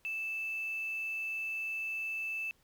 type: tone with quantisation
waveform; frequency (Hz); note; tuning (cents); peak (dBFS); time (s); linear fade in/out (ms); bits
sine; 2637; E7; 0; -34; 0.05-2.51; 0; 9
effects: pink hiss -70 dBFS RMS until 2.63 s